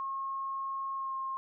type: tone with pitch glide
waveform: sine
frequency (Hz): 1082 to 1067.7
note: C#6 to C6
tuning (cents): -42 to +35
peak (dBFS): -33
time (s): 0-1.37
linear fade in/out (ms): 0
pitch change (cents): -23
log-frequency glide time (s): 0.94-1.14
effects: none